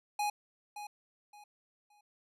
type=tone with echo; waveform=square; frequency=830.6 Hz; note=G#5; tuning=in tune; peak=-31 dBFS; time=0.19-0.3 s; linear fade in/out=5 ms; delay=570 ms; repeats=3; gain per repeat=-11 dB; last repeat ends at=2.01 s; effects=resampled to 32000 Hz